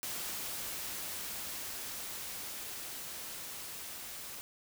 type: noise with level ramp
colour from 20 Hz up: white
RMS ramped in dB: -39 to -45 dBFS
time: 0.03-4.41 s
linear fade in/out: 0 ms
effects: none